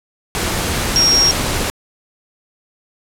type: tone in noise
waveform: sine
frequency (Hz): 5588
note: F8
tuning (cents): 0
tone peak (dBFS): -10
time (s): 0.96-1.31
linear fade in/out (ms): 0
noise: pink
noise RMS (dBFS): -19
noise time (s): 0.35-1.7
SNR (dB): +6
effects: low-pass 12000 Hz 12 dB/octave